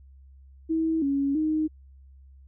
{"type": "tone with pitch steps", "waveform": "sine", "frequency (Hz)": [322.6, 278.4, 310.8], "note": ["E4", "C#4", "D#4"], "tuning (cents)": [-37, 8, -2], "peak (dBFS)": -22, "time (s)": [0.69, 1.68], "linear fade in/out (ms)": 20, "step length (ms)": 330, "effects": ["added 67 Hz sine -48 dBFS peak until 2.47 s"]}